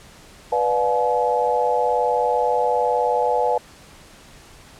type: chord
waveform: sine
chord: B diminished seventh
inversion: none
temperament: just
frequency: 493.9 / 592.7 / 711.2 / 853.4 Hz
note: B4 / D5 / F5 / Ab5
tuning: 0 / +16 / +31 / +47 cents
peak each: -21 / -25 / -24 / -21 dBFS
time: 0.52-3.58 s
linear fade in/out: 5 ms
effects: pink hiss -46 dBFS RMS until 4.79 s + low-pass 10000 Hz 12 dB/octave